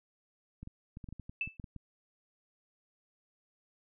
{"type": "clicks", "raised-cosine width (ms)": 5, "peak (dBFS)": -32, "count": 12, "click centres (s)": [0.63, 0.674, 0.971, 1.042, 1.088, 1.126, 1.197, 1.295, 1.475, 1.598, 1.642, 1.763]}
{"type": "tone with exponential decay", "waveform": "sine", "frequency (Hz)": 2637, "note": "E7", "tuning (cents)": 0, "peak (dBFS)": -28, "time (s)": [1.41, 1.57], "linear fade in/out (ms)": 2, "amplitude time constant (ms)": 33}
{"effects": []}